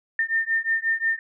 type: beating tone pair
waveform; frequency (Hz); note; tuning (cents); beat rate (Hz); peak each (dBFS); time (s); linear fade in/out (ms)
sine; 1807 / 1812.6; A6 / A#6; +46 / -49; 5.6; -24; 0.19-1.19; 2
effects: none